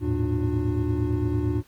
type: tone cluster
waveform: triangle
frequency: 80.1 / 104.5 / 113.3 / 296.5 / 361.5 Hz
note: E2 / G#2 / A#2 / D4 / F#4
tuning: -49 / +11 / -49 / +17 / -40 cents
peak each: -26 / -28 / -25 / -26 / -29 dBFS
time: 0-1.63 s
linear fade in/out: 50 ms
effects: pink hiss -59 dBFS RMS until 1.67 s + Opus 32 kbps